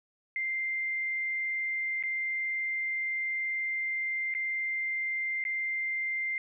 sine tone with dropouts, 2093 Hz, C7, in tune, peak -29 dBFS, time 0.36-6.38 s, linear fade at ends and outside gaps 1 ms, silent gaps 2.026-2.036 / 4.34-4.349 / 5.44-5.451 s, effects none

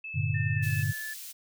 sine tone, 2615 Hz, E7, 15 cents flat, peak -36 dBFS, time 0.04-0.83 s, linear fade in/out 5 ms
sine chord, G minor, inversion none, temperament equal, 98 / 116.54 / 146.83 Hz, G2 / Bb2 / D3, 0 / 0 / 0 cents, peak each -30 dBFS, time 0.14-0.93 s, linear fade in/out 20 ms
sine tone with pitch glide, 1800 to 1735.7 Hz, A6 to A6, +39 to -24 cents, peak -35 dBFS, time 0.34-1.14 s, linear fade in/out 10 ms, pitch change -63 cents, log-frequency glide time 0.55-0.69 s
white high-pass noise, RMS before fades -42 dBFS, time 0.62-1.33 s, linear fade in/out 20 ms, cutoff 3100 Hz, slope 12 dB/octave
effects none

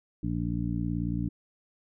harmonic tone, 58.27 Hz, A#1, in tune, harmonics 1 / 2 / 3 / 4 / 5, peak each -35 / -33 / -32 / -37 / -34 dBFS, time 0.23-1.29 s, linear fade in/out 5 ms, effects none

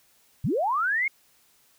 sine linear sweep, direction up, 87.31 to 2205 Hz, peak -22 dBFS, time 0.44-1.08 s, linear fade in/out 5 ms, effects white hiss -62 dBFS RMS until 1.78 s

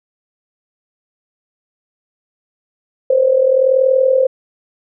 sine tone with amplitude modulation, 523.3 Hz, C5, in tune, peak -6 dBFS, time 3.1-4.27 s, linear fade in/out 5 ms, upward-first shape sine, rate 40.8 Hz, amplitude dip 70%, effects none

